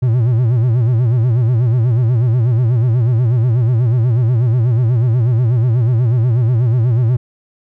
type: tone with vibrato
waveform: triangle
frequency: 119.1 Hz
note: A#2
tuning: 38 cents sharp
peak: -8 dBFS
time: 0.02-7.17 s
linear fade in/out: 10 ms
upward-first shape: sine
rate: 8.2 Hz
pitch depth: 140 cents each way
effects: none